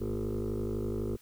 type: tone with frequency modulation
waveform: sine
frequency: 230 Hz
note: A#3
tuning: 23 cents flat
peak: -28 dBFS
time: 0-1.17 s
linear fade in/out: 20 ms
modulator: 52 Hz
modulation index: 4.1
effects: tanh soft clip ceiling -29 dBFS + white hiss -61 dBFS RMS until 1.21 s